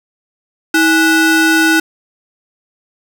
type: ring-modulated tone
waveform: square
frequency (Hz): 576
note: D5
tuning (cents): -34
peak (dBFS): -6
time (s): 0.74-1.8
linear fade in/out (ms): 5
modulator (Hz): 898
effects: none